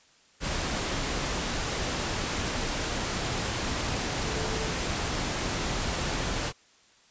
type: tone in noise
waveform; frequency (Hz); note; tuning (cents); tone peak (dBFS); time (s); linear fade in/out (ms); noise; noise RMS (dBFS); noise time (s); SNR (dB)
sine; 440; A4; 0; -37; 4.24-4.75; 50; pink; -30; 0.4-6.53; -10
effects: white hiss -60 dBFS RMS until 7.1 s + resampled to 16000 Hz